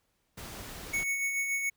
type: noise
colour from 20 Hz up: pink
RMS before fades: -43 dBFS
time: 0.37-1.04 s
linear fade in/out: 10 ms
type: tone with tremolo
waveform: square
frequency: 2217 Hz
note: C#7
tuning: in tune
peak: -28 dBFS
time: 0.93-1.7 s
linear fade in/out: 10 ms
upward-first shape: sine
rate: 7 Hz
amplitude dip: 40%
effects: pink hiss -75 dBFS RMS until 1.76 s